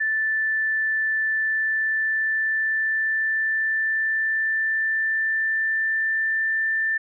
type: tone with pitch glide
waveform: sine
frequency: 1760 to 1778.4 Hz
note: A6 to A6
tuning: 0 to +18 cents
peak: -20 dBFS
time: 0-6.98 s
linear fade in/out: 10 ms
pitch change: +18 cents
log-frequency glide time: 1.21-6.68 s
effects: none